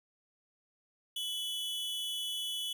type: tone pair together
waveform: 45% pulse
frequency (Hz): 2993 / 3382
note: F#7 / G#7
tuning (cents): +19 / +31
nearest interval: major second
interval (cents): 212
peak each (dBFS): -37 / -38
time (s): 1.16-2.73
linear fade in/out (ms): 5
effects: none